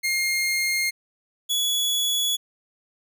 sawtooth tone pair in turn, 2128 / 3390 Hz, C7 / G#7, +29 / +35 cents, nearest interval minor sixth, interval 806 cents, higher second, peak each -18 dBFS, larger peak neither, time 0.03-0.91 / 1.49-2.37 s, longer neither, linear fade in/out 20 ms, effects none

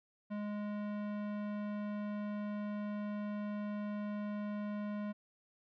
sine tone with tanh clipping, 207.7 Hz, G#3, in tune, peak -39 dBFS, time 0.3-5.13 s, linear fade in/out 20 ms, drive 18 dB, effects none

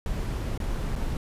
brown noise with dropouts, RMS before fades -29 dBFS, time 0.06-1.17 s, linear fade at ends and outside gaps 1 ms, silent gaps 0.577-0.601 / 0.955-0.96 s, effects resampled to 32000 Hz

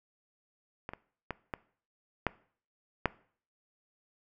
clicks, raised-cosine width 0.5 ms, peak -23 / -25 / -19 / -19 / -12 / -10 dBFS, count 6, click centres 0.891 / 0.935 / 1.307 / 1.538 / 2.267 / 3.057 s, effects noise-tail reverb RT60 0.5 s tail -20 dB re dry

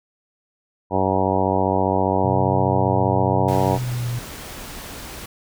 harmonic tone, 95 Hz, F#2, 46 cents sharp, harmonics 1 / 2 / 3 / 4 / 5 / 6 / 7 / 8 / 9 / 10, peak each -26 / -26 / -26 / -26 / -26 / -26 / -26 / -26 / -26 / -26 dBFS, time 0.9-3.79 s, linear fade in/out 50 ms
sine tone with vibrato, 125 Hz, B2, 21 cents sharp, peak -22 dBFS, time 2.24-4.19 s, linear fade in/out 5 ms, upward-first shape sine, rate 0.94 Hz, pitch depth 63 cents each way
pink noise, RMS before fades -35 dBFS, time 3.48-5.26 s, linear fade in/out 5 ms
effects none

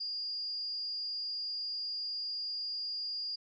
sine tone with amplitude modulation, 4818 Hz, D8, 43 cents sharp, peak -33 dBFS, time 0-3.36 s, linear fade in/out 10 ms, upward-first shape sine, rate 293 Hz, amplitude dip 40%, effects none

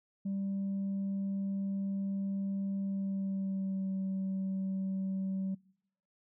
sine tone with pitch glide, 196 to 191.41 Hz, G3 to G3, 0 to -41 cents, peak -30 dBFS, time 0.25-5.55 s, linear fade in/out 10 ms, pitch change -41 cents, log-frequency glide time 2.8-3.9 s, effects noise-tail reverb RT60 0.8 s tail -26 dB re dry + tanh soft clip ceiling -30 dBFS

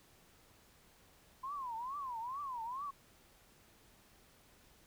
sine tone with vibrato, 1021 Hz, C6, 43 cents flat, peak -39 dBFS, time 1.43-2.91 s, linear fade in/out 10 ms, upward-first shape triangle, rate 2.3 Hz, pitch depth 260 cents each way, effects pink hiss -65 dBFS RMS until 4.86 s

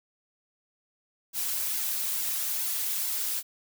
blue noise with flanger, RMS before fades -30 dBFS, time 1.33-3.43 s, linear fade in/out 50 ms, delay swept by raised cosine 1.6 to 4.5 ms, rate 2.3 Hz, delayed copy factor -0.8, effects none

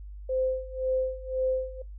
sine tone with tremolo, 518 Hz, C5, 17 cents flat, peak -23 dBFS, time 0.29-1.82 s, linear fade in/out 5 ms, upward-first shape sine, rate 1.9 Hz, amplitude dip 90%, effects noise-tail reverb RT60 0.2 s tail -21 dB re dry + added 50 Hz sine -39 dBFS peak until 1.98 s

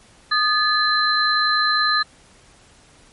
sine tone cluster, 1231 / 1719 / 4075 Hz, D#6 / A6 / C8, -19 / -41 / -47 cents, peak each -20 dBFS, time 0.31-2.03 s, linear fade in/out 10 ms, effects pink hiss -51 dBFS RMS until 3.12 s + MP3 48 kbps

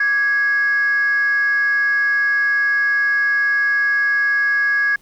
sine tone with frequency modulation, 1661.2 Hz, G#6, in tune, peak -13 dBFS, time 0-4.96 s, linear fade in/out 5 ms, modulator 496 Hz, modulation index 0.28, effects tanh soft clip ceiling -10 dBFS + pink hiss -55 dBFS RMS until 5.01 s

